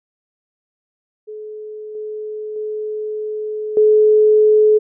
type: tone with level steps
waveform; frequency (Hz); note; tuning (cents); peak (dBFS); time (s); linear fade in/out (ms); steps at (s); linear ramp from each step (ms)
sine; 427.7; A4; -49; -28 / -24 / -21 / -8; 1.27-4.79; 20; 1.95 / 2.56 / 3.77; 2
effects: none